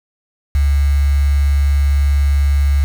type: tone with quantisation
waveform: sine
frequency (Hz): 70.6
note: C#2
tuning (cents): +32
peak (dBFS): -10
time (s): 0.55-2.84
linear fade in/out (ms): 0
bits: 5
effects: none